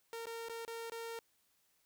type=tone with dropouts; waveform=sawtooth; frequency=459.6 Hz; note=A#4; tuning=25 cents flat; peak=-38 dBFS; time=0.13-1.19 s; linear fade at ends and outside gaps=1 ms; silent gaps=0.257-0.268 / 0.486-0.496 / 0.65-0.678 / 0.899-0.92 s; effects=white hiss -75 dBFS RMS until 1.85 s